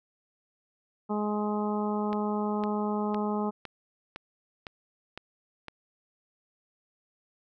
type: harmonic tone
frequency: 209.5 Hz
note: G#3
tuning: 15 cents sharp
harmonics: 1 / 2 / 3 / 4 / 5 / 6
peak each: -29 / -33 / -39 / -35 / -39 / -41 dBFS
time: 1.09-3.51 s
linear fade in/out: 20 ms
type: click train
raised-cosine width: 0.3 ms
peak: -22 dBFS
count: 8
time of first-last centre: 2.13-5.683 s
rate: 1.97 Hz
effects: none